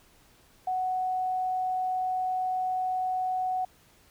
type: tone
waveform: sine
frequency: 742 Hz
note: F#5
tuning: 5 cents sharp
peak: -26 dBFS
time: 0.67-3.65 s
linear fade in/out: 5 ms
effects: pink hiss -60 dBFS RMS until 4.1 s